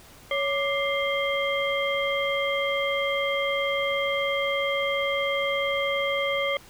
sine tone cluster, 557 / 1180 / 2097 / 3205 Hz, C#5 / D6 / C7 / G7, +8 / +8 / +3 / +38 cents, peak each -26 / -32 / -28 / -32 dBFS, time 0.31-6.57 s, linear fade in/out 2 ms, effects pink hiss -50 dBFS RMS until 6.69 s

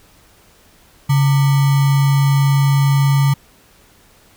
sine tone with sample-and-hold, 139.1 Hz, C#3, 6 cents sharp, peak -10 dBFS, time 1.09-3.34 s, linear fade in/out 10 ms, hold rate 1050 Hz, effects pink hiss -50 dBFS RMS until 4.36 s

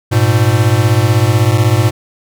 square beating tone pair, 103.83 / 119.83 Hz, G#2 / A#2, 0 / +48 cents, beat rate 16 Hz, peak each -12 dBFS, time 0.11-1.91 s, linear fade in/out 20 ms, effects none

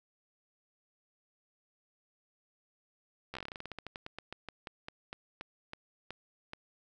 slowing click train, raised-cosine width 0.3 ms, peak -25 dBFS, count 27, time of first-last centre 3.34-6.534 s, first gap 13 ms, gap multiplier 1.15, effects none

